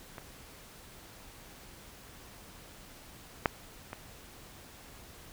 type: clicks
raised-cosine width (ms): 0.5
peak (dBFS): -27 / -9 / -24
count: 3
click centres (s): 0.182 / 3.458 / 3.931
effects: pink hiss -52 dBFS RMS until 5.32 s